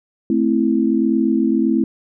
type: chord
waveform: sine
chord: A minor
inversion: none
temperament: equal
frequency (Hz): 220 / 261.6 / 329.6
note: A3 / C4 / E4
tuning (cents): 0 / 0 / 0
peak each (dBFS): -18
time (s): 0.3-1.84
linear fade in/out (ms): 2
effects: none